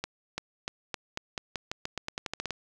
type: accelerating click train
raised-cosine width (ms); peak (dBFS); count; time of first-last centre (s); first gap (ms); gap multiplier
0.2; -15; 17; 0.04-2.507; 340; 0.88
effects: none